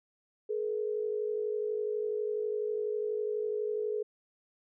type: tone pair together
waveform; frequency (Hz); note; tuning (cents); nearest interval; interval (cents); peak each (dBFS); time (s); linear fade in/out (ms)
sine; 425.4 / 477.5; G#4 / A#4; +42 / +42; major second; 200; -31 / -36; 0.49-4.03; 10
effects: none